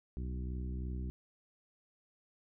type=harmonic tone with a mistuned harmonic; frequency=63 Hz; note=B1; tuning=35 cents sharp; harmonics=1 / 2 / 3 / 4 / 5 / 6; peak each=-37 / -45 / -46 / -52 / -52 / -55 dBFS; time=0.17-1.1 s; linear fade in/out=0 ms; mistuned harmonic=1; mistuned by=+75 cents; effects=none